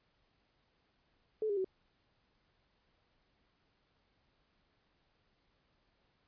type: tone with pitch steps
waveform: sine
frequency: 433.6 / 404.6 / 377.5 Hz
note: A4 / G#4 / F#4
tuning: -25 / -45 / +35 cents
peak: -31 dBFS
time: 1.42-1.645 s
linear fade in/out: 2 ms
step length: 75 ms
effects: pink hiss -75 dBFS RMS until 6.27 s + resampled to 11025 Hz